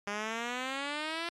5% pulse exponential sweep, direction up, 201.4 to 343.9 Hz, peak -22 dBFS, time 0.07-1.29 s, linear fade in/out 2 ms, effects low-pass 6000 Hz 12 dB/octave + MP3 96 kbps

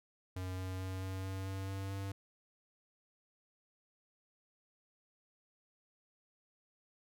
square tone with pitch steps, 92.5 / 93.25 / 94.01 / 94.77 / 95.54 / 96.32 / 97.1 / 97.89 Hz, F#2 / F#2 / F#2 / F#2 / G2 / G2 / G2 / G2, 0 / +14 / +28 / +42 / -44 / -30 / -16 / -2 cents, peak -39 dBFS, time 0.36-2.12 s, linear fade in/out 5 ms, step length 220 ms, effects none

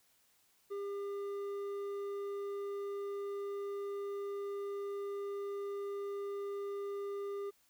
sine tone with hard clipping, 401.2 Hz, G4, 40 cents sharp, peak -39 dBFS, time 0.7-7.51 s, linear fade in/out 20 ms, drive 6 dB, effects white hiss -71 dBFS RMS until 7.69 s

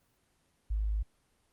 sine tone, 52.5 Hz, G#1, 19 cents sharp, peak -28 dBFS, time 0.7-1.03 s, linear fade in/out 10 ms, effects pink hiss -72 dBFS RMS until 1.52 s + Opus 24 kbps

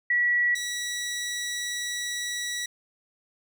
sine / 15% pulse tone pair in turn, 1937 / 1937 Hz, B6 / B6, -34 / -34 cents, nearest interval unison, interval 0 cents, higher neither, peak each -20 / -23 dBFS, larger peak first, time 0.1-0.55 / 0.55-2.66 s, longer second, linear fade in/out 5 ms, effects none

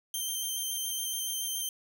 10% pulse tone with vibrato, 3136 Hz, G7, in tune, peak -24 dBFS, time 0.14-1.69 s, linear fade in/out 2 ms, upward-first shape square, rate 7.1 Hz, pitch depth 12 cents each way, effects none

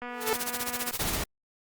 click train, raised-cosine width 0.5 ms, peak -24 dBFS, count 218, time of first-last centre 0.02-0.909 s, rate 244 Hz
sawtooth tone with exponential growth, 440 Hz, A4, in tune, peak -18 dBFS, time 0.08-0.33 s, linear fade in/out 0 ms, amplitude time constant 54 ms
white noise with tremolo, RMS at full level -30 dBFS, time 0.2-1.19 s, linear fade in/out 50 ms, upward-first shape sine, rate 15 Hz, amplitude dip 90%
pink noise, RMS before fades -31 dBFS, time 0.99-1.24 s, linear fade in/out 5 ms
effects Opus 48 kbps

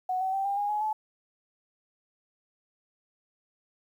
sine tone with pitch steps, 740 / 759 / 778.6 / 798.6 / 819.2 / 840.3 / 861.9 Hz, F#5 / F#5 / G5 / G5 / G#5 / G#5 / A5, 0 / +44 / -12 / +32 / -24 / +20 / -36 cents, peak -26 dBFS, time 0.09-0.93 s, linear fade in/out 5 ms, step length 120 ms, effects 10-bit

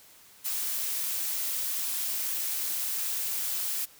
blue noise, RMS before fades -31 dBFS, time 0.44-3.86 s, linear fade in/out 20 ms, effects white hiss -55 dBFS RMS until 3.99 s

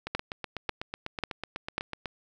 two click trains, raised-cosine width 0.3 ms, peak -18 / -12 dBFS, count 17 / 4, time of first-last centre 0.07-2.058 / 0.15-1.78 s, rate 8.05 / 1.84 Hz, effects none

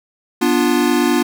square chord, B diminished, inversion none, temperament equal with one note detuned, 244.4 / 293.7 / 349.2 Hz, B3 / D4 / F4, -18 / 0 / 0 cents, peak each -18 dBFS, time 0.41-1.23 s, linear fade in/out 10 ms, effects none

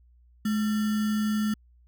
sine tone with sample-and-hold, 213 Hz, G#3, 44 cents sharp, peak -23 dBFS, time 0.45-1.54 s, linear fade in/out 5 ms, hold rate 1575 Hz, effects added 60 Hz sine -55 dBFS peak until 1.87 s

